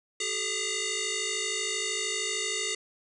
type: tone with frequency modulation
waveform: sine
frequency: 2064 Hz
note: C7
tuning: 24 cents flat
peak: -28 dBFS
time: 0.2-2.75 s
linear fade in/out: 5 ms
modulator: 815 Hz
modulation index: 7.3
effects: none

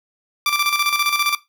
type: tone with tremolo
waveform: 15% pulse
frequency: 1174.7 Hz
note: D6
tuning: in tune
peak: -9 dBFS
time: 0.46-1.35 s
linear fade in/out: 2 ms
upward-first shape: square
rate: 15 Hz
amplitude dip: 60%
effects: noise-tail reverb RT60 0.2 s tail -17 dB re dry

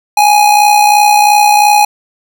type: tone with amplitude modulation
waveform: square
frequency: 832 Hz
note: G#5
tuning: 3 cents sharp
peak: -3 dBFS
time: 0.17-1.85 s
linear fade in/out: 5 ms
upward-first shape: sine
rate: 62.9 Hz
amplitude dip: 50%
effects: none

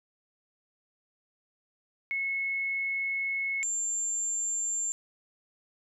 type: tone pair in turn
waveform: sine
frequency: 2188 / 7304 Hz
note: C#7 / A#8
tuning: -23 / -36 cents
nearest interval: octave + major sixth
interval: 2087 cents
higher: second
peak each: -28 dBFS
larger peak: neither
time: 2.11-3.63 / 3.63-4.92 s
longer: first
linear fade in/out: 0 ms
effects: none

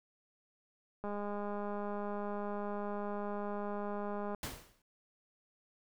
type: click train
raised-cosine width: 1 ms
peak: -27 dBFS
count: 679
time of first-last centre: 1.04-4.347 s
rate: 205 Hz
type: noise with exponential decay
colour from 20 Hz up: pink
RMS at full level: -37 dBFS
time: 4.43-4.82 s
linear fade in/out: 2 ms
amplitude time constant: 83 ms
effects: none

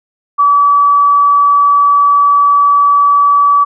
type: tone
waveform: sine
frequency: 1147 Hz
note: D6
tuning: 41 cents flat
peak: -5 dBFS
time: 0.38-3.65 s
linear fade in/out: 20 ms
effects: none

